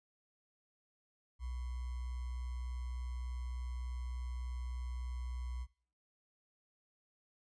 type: tone with sample-and-hold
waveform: sine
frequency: 61.7 Hz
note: B1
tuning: 1 cent flat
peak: -38 dBFS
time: 1.39-5.67 s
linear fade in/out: 50 ms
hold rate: 1050 Hz
effects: noise-tail reverb RT60 0.5 s tail -21 dB re dry + resampled to 22050 Hz